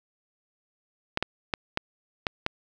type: clicks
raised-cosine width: 0.3 ms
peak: -9 dBFS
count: 6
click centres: 1.174 / 1.226 / 1.538 / 1.774 / 2.268 / 2.464 s
effects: none